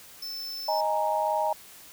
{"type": "tone", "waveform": "square", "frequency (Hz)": 5290, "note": "E8", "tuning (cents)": 5, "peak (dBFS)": -34, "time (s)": [0.22, 0.81], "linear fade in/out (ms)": 5}
{"type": "chord", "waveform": "sine", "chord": "D# suspended fourth", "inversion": "none", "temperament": "equal", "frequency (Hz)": [622.3, 830.6, 932.3], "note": ["D#5", "G#5", "A#5"], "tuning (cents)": [0, 0, 0], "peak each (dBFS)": -28, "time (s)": [0.68, 1.53], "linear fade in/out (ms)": 5}
{"effects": ["white hiss -49 dBFS RMS until 1.92 s"]}